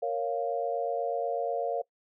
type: chord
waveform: sine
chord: Bb minor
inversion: none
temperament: equal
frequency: 466.2 / 554.4 / 698.5 Hz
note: Bb4 / Db5 / F5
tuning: 0 / 0 / 0 cents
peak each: -32 dBFS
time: 0.02-1.82 s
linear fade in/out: 10 ms
effects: noise-tail reverb RT60 0.1 s tail -22 dB re dry